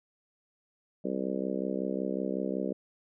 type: harmonic tone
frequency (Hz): 65.41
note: C2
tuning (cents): 0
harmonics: 3 / 4 / 5 / 6 / 7 / 8 / 9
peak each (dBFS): -35 / -36 / -37 / -38 / -38 / -39 / -40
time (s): 1.04-2.73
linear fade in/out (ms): 10
effects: none